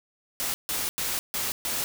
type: noise bursts at uneven times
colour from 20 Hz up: white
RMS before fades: -29 dBFS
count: 5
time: 0.4-0.54 / 0.69-0.89 / 0.98-1.19 / 1.34-1.52 / 1.65-1.84 s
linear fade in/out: 0 ms
effects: none